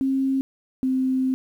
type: tone pair in turn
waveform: sine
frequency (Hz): 267.8 / 260.5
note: C4 / C4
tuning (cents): +40 / -7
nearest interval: unison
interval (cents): 47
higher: first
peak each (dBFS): -19 / -19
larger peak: neither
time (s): 0.01-0.41 / 0.83-1.34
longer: second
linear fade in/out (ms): 0
effects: 9-bit